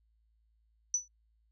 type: tone with exponential decay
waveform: sine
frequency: 5960 Hz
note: F#8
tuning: 12 cents sharp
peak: -23 dBFS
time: 0.94-1.08 s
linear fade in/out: 2 ms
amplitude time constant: 29 ms
effects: noise-tail reverb RT60 0.1 s tail -23 dB re dry + added 55 Hz sine -68 dBFS peak until 1.51 s